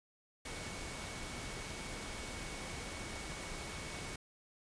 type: tone in noise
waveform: sine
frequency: 2226 Hz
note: C#7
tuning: 7 cents sharp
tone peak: -52 dBFS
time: 0.45-4.16 s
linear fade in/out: 5 ms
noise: pink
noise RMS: -44 dBFS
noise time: 0.45-4.16 s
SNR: -11 dB
effects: resampled to 22050 Hz